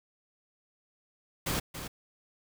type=noise with echo; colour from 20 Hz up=pink; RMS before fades=-31 dBFS; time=1.46-1.6 s; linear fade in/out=10 ms; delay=280 ms; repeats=1; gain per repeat=-9 dB; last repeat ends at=1.88 s; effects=none